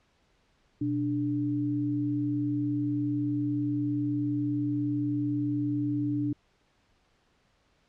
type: tone pair together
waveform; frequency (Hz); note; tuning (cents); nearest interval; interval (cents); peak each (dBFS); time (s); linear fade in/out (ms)
sine; 123.49 / 293.7; B2 / D4; 0 / 0; octave + minor third; 1500; -32 / -27; 0.81-6.33; 5
effects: pink hiss -68 dBFS RMS until 7.88 s + low-pass 5000 Hz 12 dB/octave